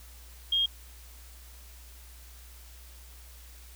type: tone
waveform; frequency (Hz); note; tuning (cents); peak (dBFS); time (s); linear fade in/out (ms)
sine; 3241; G#7; -43; -23; 0.52-0.66; 5
effects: added 60 Hz sine -48 dBFS peak until 3.75 s + white hiss -54 dBFS RMS until 3.75 s